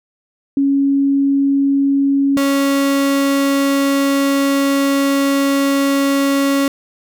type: tone pair in turn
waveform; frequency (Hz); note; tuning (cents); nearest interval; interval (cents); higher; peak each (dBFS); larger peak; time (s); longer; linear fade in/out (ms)
sine / 35% pulse; 277.2 / 277.2; C#4 / C#4; 0 / 0; unison; 0; neither; -11 / -11; neither; 0.57-2.37 / 2.37-6.68; second; 2
effects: none